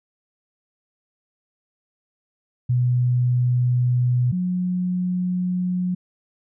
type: tone pair in turn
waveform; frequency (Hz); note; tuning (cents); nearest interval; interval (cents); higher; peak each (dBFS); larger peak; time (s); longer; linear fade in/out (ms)
sine; 123.8 / 181.05; B2 / F#3; +5 / -37; perfect fifth; 658; second; -16 / -20; first; 2.69-4.32 / 4.32-5.95; neither; 10
effects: none